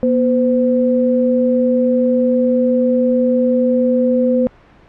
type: tone pair together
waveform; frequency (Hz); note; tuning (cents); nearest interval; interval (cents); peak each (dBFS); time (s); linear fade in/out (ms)
sine; 241.1 / 510.9; B3 / C5; -41 / -41; octave + minor second; 1300; -14; 0.03-4.47; 0
effects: pink hiss -46 dBFS RMS until 4.88 s + low-pass 2000 Hz 12 dB/octave